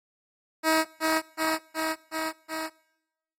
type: tone with echo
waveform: 10% pulse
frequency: 318.3 Hz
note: D#4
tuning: 39 cents sharp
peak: -12 dBFS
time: 0.63-0.85 s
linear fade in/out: 50 ms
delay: 370 ms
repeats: 5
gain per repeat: -2 dB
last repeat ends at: 2.7 s
effects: noise-tail reverb RT60 0.9 s tail -23 dB re dry + AAC 48 kbps